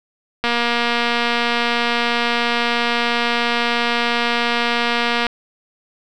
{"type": "click train", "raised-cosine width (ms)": 0.3, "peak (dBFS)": -3, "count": 1145, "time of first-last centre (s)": [0.44, 5.267], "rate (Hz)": 237, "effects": []}